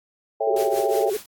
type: chord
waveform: sine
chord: A dominant seventh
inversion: none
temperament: equal with one note detuned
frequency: 440 / 554.4 / 659.3 / 794.5 Hz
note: A4 / C#5 / E5 / G5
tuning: 0 / 0 / 0 / +23 cents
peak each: -26 dBFS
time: 0.4-1.1 s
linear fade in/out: 10 ms
type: tone with vibrato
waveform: sine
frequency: 405.1 Hz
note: G#4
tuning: 43 cents flat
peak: -22 dBFS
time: 0.47-1.17 s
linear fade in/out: 5 ms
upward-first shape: sine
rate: 18 Hz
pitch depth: 140 cents each way
type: noise with tremolo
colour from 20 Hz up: white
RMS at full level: -34 dBFS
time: 0.56-1.26 s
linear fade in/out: 5 ms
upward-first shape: triangle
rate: 5.5 Hz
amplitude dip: 90%
effects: AAC 64 kbps